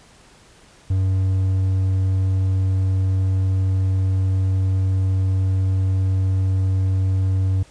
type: tone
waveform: triangle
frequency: 94.8 Hz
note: F#2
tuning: 43 cents sharp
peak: -14 dBFS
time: 0.9-7.63 s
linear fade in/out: 5 ms
effects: pink hiss -50 dBFS RMS until 7.7 s + resampled to 22050 Hz